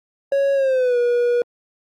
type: tone with pitch glide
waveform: triangle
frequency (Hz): 554 to 482.3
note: C#5 to B4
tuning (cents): -1 to -41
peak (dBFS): -13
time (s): 0.32-1.42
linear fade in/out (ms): 2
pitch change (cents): -240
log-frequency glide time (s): 0.54-0.98
effects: Opus 32 kbps